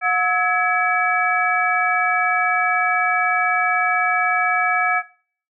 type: tone cluster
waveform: sine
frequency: 725 / 1295 / 1677 / 2289 Hz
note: F#5 / E6 / G#6 / D7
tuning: -35 / -31 / +16 / -45 cents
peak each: -21 dBFS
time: 0.01-5.03 s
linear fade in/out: 50 ms
effects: noise-tail reverb RT60 0.5 s tail -19 dB re dry